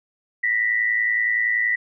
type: tone pair together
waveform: sine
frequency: 1860.4 / 1971 Hz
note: A#6 / B6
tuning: -4 / -4 cents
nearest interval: minor second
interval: 100 cents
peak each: -25 / -19 dBFS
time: 0.43-1.76 s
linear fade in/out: 10 ms
effects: none